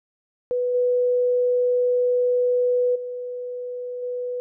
sine tone with level steps, 493.9 Hz, B4, in tune, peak -20 / -17 / -28 / -25 dBFS, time 0.51-4.4 s, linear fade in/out 0 ms, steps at 0.74 / 2.95 / 4.02 s, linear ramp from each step 10 ms, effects none

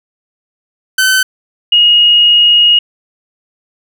sawtooth / sine tone pair in turn, 1526 / 2875 Hz, G6 / F7, -47 / +50 cents, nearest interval major seventh, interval 1097 cents, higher second, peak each -4 dBFS, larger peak neither, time 0.98-1.23 / 1.72-2.79 s, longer second, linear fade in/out 5 ms, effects none

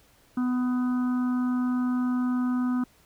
harmonic tone, 249.8 Hz, B3, 20 cents sharp, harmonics 1 / 3 / 4 / 5 / 6, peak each -23 / -44 / -42 / -39 / -45 dBFS, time 0.37-2.84 s, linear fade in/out 5 ms, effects pink hiss -60 dBFS RMS until 3.05 s

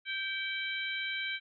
harmonic tone with a mistuned harmonic, 784 Hz, G5, in tune, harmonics 2 / 3 / 4 / 5, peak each -38 / -36 / -40 / -42 dBFS, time 0.05-1.4 s, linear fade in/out 50 ms, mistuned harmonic 3, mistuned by -35 cents, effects none

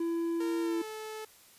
triangle tone, 335.3 Hz, E4, 30 cents sharp, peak -27 dBFS, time 0-0.82 s, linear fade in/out 5 ms
sawtooth tone with pitch glide, 460 to 434.2 Hz, A#4 to A4, -23 to -23 cents, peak -35 dBFS, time 0.4-1.25 s, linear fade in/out 5 ms, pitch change -100 cents, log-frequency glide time 0.61-0.85 s
effects white hiss -58 dBFS RMS until 1.58 s + resampled to 32000 Hz

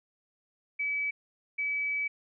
sine tone pair in turn, 2290 / 2290 Hz, D7 / D7, -44 / -44 cents, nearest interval unison, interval 0 cents, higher neither, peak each -28 dBFS, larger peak neither, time 0.79-1.11 / 1.58-2.08 s, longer second, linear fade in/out 10 ms, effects none

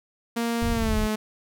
sawtooth tone with pitch glide, 233.1 to 215 Hz, A#3 to A3, 0 to -40 cents, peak -20 dBFS, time 0.36-1.16 s, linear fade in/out 10 ms, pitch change -140 cents, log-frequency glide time 0.71-0.96 s
pink low-pass noise, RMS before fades -27 dBFS, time 0.62-1.07 s, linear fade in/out 0 ms, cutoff 100 Hz, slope 12 dB/octave
effects none

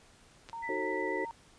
clicks, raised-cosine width 0.2 ms, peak -30 dBFS, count 2, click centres 0.489 / 0.497 s
sine tone, 921 Hz, A#5, 21 cents flat, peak -38 dBFS, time 0.53-1.31 s, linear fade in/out 0 ms
sine tone with vibrato, 1975.5 Hz, B6, in tune, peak -37 dBFS, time 0.62-1.26 s, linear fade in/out 20 ms, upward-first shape sine, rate 8.2 Hz, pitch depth 13 cents each way
sine chord, D# diminished seventh, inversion none, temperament just, 311.1 / 373.4 / 448 / 537.6 Hz, D#4 / F#4 / A4 / C5, 0 / +16 / +31 / +47 cents, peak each -39 / -36 / -38 / -39 dBFS, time 0.69-1.25 s, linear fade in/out 2 ms
effects pink hiss -60 dBFS RMS until 1.58 s + resampled to 22050 Hz

